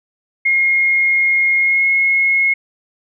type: tone with pitch glide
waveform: sine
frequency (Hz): 2145 to 2167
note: C7 to C#7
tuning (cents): +42 to -40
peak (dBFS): -11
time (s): 0.45-2.54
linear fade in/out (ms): 10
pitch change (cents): +18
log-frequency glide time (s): 1.57-1.87
effects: none